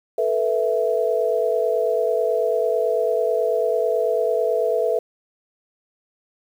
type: chord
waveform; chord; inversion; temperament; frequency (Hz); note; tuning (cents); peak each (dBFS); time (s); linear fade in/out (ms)
sine; A suspended second; none; equal with one note detuned; 440 / 489.1 / 659.3; A4 / B4 / E5; 0 / -17 / 0; -22; 0.18-4.99; 5
effects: 8-bit